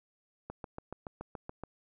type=click train; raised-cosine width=1 ms; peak=-26 dBFS; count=9; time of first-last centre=0.5-1.636 s; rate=7.04 Hz; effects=none